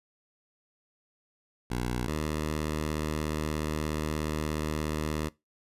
10% pulse tone pair in turn, 61 / 76.86 Hz, B1 / D#2, -21 / -21 cents, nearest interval major third, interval 400 cents, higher second, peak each -21 dBFS, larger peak neither, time 1.7-2.07 / 2.07-5.29 s, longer second, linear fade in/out 10 ms, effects noise-tail reverb RT60 0.2 s tail -20 dB re dry + resampled to 32000 Hz

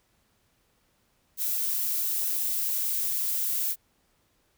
violet noise, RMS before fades -28 dBFS, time 1.37-3.76 s, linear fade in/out 50 ms, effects pink hiss -69 dBFS RMS until 4.57 s

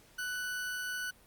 40% pulse tone, 1487 Hz, F#6, 8 cents sharp, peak -34 dBFS, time 0.18-1.11 s, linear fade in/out 10 ms, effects pink hiss -61 dBFS RMS until 1.26 s + Opus 48 kbps

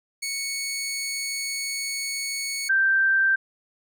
15% pulse / sine tone pair in turn, 2217 / 1567.7 Hz, C#7 / G6, 0 / 0 cents, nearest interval tritone, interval 600 cents, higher first, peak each -21 / -17 dBFS, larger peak second, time 0.22-2.69 / 2.69-3.36 s, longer first, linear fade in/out 10 ms, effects none

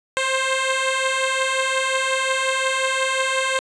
10% pulse beating tone pair, 523.3 / 528.9 Hz, C5 / C5, 0 / +19 cents, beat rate 5.6 Hz, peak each -17 / -12 dBFS, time 0.17-3.59 s, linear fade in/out 0 ms, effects resampled to 22050 Hz

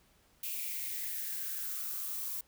violet noise with high-pass filter sweep, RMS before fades -38 dBFS, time 0.43-2.41 s, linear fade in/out 5 ms, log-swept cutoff 2600 to 970 Hz, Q 5.1, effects pink hiss -67 dBFS RMS until 2.47 s

